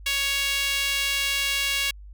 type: tone with high-pass filter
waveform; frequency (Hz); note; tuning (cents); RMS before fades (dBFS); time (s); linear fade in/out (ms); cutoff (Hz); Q
sawtooth; 556; C#5; +5; -25; 0.06-1.91; 5; 2600; 2.1
effects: added 50 Hz sine -40 dBFS peak until 2.13 s